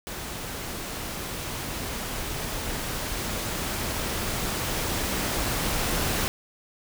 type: noise with level ramp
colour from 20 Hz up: pink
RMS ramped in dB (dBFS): -35 to -26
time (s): 0.07-6.28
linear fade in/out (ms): 0
effects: none

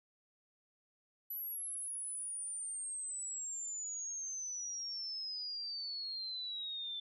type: exponential sweep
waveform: sine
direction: down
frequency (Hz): 11910 to 3519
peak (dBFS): -39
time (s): 1.3-7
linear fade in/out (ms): 5
effects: none

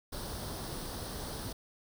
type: noise with comb filter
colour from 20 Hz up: pink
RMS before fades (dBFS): -40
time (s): 0.12-1.53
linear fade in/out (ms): 10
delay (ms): 0.21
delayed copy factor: +0.6
effects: none

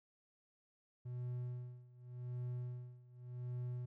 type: tone with tremolo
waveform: triangle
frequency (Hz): 123.47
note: B2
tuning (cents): 0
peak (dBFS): -37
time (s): 1.05-3.86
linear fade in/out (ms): 10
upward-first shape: sine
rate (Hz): 0.87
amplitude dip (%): 90
effects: none

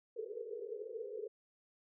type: band-pass noise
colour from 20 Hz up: pink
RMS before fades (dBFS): -44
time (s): 0.16-1.28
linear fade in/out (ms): 10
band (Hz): 410 to 480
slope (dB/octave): 96
effects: none

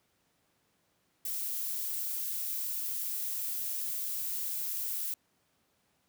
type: noise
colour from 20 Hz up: violet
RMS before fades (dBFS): -35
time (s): 1.25-5.14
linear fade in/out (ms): 2
effects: pink hiss -73 dBFS RMS until 6.08 s + high-pass 100 Hz 12 dB/octave

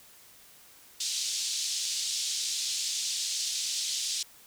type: band-pass noise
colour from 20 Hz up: pink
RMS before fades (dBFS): -32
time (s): 1-4.23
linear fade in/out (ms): 5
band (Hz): 3700 to 7900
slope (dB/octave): 24
effects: white hiss -55 dBFS RMS until 4.46 s

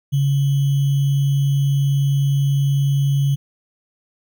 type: tone with sample-and-hold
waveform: sine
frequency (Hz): 139.4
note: C#3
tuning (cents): +10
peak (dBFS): -14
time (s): 0.12-3.36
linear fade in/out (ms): 20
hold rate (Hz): 3150
effects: none

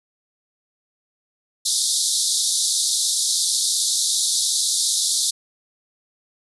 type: band-pass noise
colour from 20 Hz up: pink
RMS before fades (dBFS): -21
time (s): 1.65-5.31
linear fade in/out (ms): 10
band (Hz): 3600 to 11000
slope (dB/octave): 96
effects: none

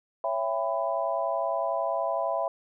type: chord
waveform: sine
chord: C# half-diminished seventh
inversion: none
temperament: just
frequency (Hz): 554.4 / 665.2 / 798.3 / 997.9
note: C#5 / E5 / G5 / B5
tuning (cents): 0 / +16 / +31 / +18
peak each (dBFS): -32 / -28 / -34 / -32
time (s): 0.24-2.48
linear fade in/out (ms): 2
effects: none

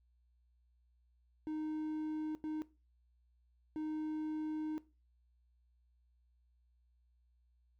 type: tone bursts at uneven times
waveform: triangle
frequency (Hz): 309.5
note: D#4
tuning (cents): -9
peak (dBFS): -35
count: 3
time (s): 1.47-2.35 / 2.44-2.62 / 3.76-4.78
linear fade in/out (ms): 0
effects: noise-tail reverb RT60 0.3 s tail -18 dB re dry + added 60 Hz sine -69 dBFS peak until 7.79 s

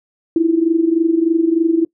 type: tone with amplitude modulation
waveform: sine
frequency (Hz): 329.6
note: E4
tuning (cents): 0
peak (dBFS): -8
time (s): 0.36-1.85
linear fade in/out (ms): 2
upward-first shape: sine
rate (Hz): 23.3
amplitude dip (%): 75
effects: noise-tail reverb RT60 0.1 s tail -22 dB re dry

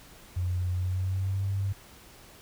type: tone with pitch glide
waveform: sine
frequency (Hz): 89.9 to 98.04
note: F#2 to G2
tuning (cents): -49 to +1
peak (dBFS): -26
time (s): 0.36-1.73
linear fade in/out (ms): 10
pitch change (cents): +150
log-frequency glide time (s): 0.72-1.46
effects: pink hiss -52 dBFS RMS until 2.41 s

